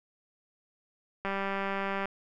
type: click train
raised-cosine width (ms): 0.5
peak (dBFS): -18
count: 159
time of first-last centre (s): 1.25-2.056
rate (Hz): 196
effects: none